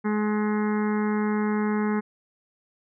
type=harmonic tone; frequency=211.2 Hz; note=G#3; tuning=29 cents sharp; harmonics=1 / 2 / 4 / 5 / 6 / 7 / 8 / 9 / 10; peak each=-23 / -29 / -35 / -37 / -39 / -40 / -41 / -42 / -43 dBFS; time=0.04-2.01 s; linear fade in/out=20 ms; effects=none